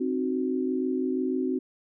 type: chord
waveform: sine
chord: C diminished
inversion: none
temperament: equal with one note detuned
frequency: 261.6 / 307.7 / 370 Hz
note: C4 / Eb4 / Gb4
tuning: 0 / -19 / 0 cents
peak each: -27 / -33 / -29 dBFS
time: 0-1.59 s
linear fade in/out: 10 ms
effects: none